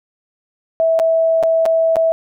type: tone with dropouts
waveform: sine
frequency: 653 Hz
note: E5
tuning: 17 cents flat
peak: -11 dBFS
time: 0.8-2.12 s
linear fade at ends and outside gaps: 0 ms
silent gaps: 0.991-0.998 / 1.428-1.435 / 1.655-1.661 / 1.958-1.967 s
effects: none